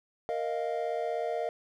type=chord; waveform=triangle; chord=Bb suspended fourth; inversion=none; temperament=equal; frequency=466.2 / 622.3 / 698.5 Hz; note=Bb4 / Eb5 / F5; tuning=0 / 0 / 0 cents; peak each=-32 dBFS; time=0.29-1.49 s; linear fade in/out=0 ms; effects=none